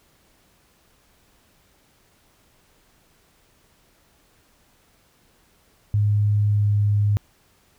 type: tone with pitch glide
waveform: sine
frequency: 103.83 to 103.17 Hz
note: G#2 to G#2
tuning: 0 to -11 cents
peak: -16 dBFS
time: 5.94-7.17 s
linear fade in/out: 0 ms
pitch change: -11 cents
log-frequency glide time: 6.48-6.7 s
effects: pink hiss -60 dBFS RMS until 7.78 s